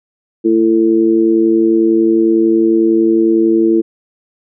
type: tone with amplitude modulation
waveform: sine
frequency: 335.5 Hz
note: E4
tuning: 31 cents sharp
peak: -4 dBFS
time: 0.44-3.82 s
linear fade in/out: 20 ms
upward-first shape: sine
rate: 111 Hz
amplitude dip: 85%
effects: none